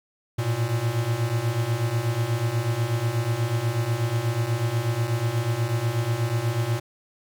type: beating tone pair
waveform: square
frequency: 111.5 / 119.7 Hz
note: A2 / A#2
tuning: +23 / +46 cents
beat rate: 8.2 Hz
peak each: -28 / -25 dBFS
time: 0.38-6.8 s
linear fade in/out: 10 ms
effects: 10-bit